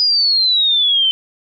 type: exponential sweep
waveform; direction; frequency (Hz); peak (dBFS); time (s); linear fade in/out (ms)
sine; down; 4978 to 3055; -11; 0-1.11; 0
effects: none